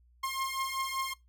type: beating tone pair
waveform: sawtooth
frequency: 1064 / 1069.2 Hz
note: C6 / C6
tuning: +29 / +37 cents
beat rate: 5.2 Hz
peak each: -31 dBFS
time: 0.23-1.14 s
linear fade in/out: 10 ms
effects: noise-tail reverb RT60 0.2 s tail -22 dB re dry + added 60 Hz sine -60 dBFS peak until 1.28 s